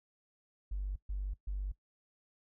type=tone bursts; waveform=triangle; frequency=48.64 Hz; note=G1; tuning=13 cents flat; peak=-30 dBFS; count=3; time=0.71-1.72 s; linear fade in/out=10 ms; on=250 ms; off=130 ms; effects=noise-tail reverb RT60 0.1 s tail -21 dB re dry + tanh soft clip ceiling -32 dBFS